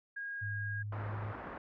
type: tone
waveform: sine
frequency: 1633 Hz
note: G#6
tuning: 30 cents flat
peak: -38 dBFS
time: 0.16-0.83 s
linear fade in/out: 10 ms
type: tone with pitch glide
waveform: sine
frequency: 103.4 to 104.84 Hz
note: G#2 to G#2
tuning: -7 to +17 cents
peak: -37 dBFS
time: 0.41-1.33 s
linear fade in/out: 20 ms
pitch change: +24 cents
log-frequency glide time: 0.71-1.09 s
type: low-pass noise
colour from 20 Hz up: white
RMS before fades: -45 dBFS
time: 0.92-1.58 s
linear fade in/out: 5 ms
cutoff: 1500 Hz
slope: 24 dB/octave
effects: none